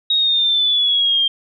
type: exponential sweep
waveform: sine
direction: down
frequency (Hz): 3786 to 3180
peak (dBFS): -13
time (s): 0.1-1.28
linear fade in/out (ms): 5
effects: none